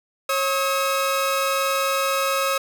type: tone pair together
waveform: sawtooth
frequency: 544.7 / 1278 Hz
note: C#5 / D#6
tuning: -30 / +46 cents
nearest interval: octave + minor third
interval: 1476 cents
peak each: -19 dBFS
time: 0.29-2.58 s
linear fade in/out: 5 ms
effects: none